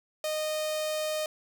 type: tone with notch filter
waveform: sawtooth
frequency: 617 Hz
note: D#5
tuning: 15 cents flat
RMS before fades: -31 dBFS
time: 0.24-1.26 s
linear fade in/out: 2 ms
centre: 1500 Hz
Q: 1.2
effects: none